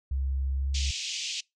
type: tone with pitch glide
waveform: sine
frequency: 67.2 to 68.93 Hz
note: C2 to C#2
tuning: +47 to -9 cents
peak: -26 dBFS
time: 0.11-0.91 s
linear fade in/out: 5 ms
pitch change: +44 cents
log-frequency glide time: 0.55-0.76 s
type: band-pass noise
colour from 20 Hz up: pink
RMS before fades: -34 dBFS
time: 0.74-1.41 s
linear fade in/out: 10 ms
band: 2500 to 7100 Hz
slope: 48 dB/octave
effects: noise-tail reverb RT60 0.2 s tail -25 dB re dry